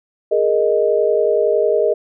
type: chord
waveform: sine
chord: Ab suspended second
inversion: none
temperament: equal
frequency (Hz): 415.3 / 466.2 / 622.3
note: Ab4 / Bb4 / Eb5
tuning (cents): 0 / 0 / 0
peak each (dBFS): -17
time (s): 0.31-1.94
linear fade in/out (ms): 10
effects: none